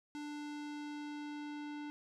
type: tone with low-pass filter sweep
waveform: square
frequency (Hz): 295.2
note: D4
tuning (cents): +9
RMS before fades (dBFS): -44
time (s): 0.15-1.9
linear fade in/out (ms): 0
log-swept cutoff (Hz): 7000 to 3400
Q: 0.82
effects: none